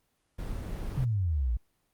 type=noise; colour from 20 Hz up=brown; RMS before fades=-35 dBFS; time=0.38-1.05 s; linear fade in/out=10 ms
type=exponential sweep; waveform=sine; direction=down; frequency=138.59 to 53.8 Hz; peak=-25 dBFS; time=0.97-1.57 s; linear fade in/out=5 ms
effects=pink hiss -74 dBFS RMS until 1.93 s + Opus 24 kbps